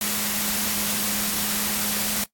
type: tone in noise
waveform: sine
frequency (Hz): 207.7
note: G#3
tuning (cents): 0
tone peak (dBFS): -33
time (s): 0.01-2.24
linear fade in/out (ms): 2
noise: white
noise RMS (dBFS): -25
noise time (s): 0.01-2.24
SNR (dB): -11
effects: noise-tail reverb RT60 0.1 s tail -17 dB re dry + AAC 64 kbps